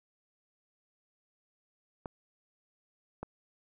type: clicks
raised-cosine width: 1 ms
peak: -24 dBFS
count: 2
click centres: 2.058 / 3.23 s
effects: none